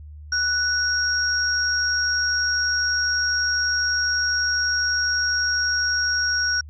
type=tone pair together; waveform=sine; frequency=1480 / 5588 Hz; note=F#6 / F8; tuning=0 / 0 cents; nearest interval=octave + major seventh; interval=2300 cents; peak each=-22 dBFS; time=0.32-6.61 s; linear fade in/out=5 ms; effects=added 75 Hz sine -37 dBFS peak until 6.69 s